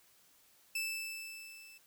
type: tone with level ramp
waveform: sawtooth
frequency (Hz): 2637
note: E7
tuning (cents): 0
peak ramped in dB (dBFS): -30 to -51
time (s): 0.75-1.78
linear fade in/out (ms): 5
effects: white hiss -66 dBFS RMS until 1.86 s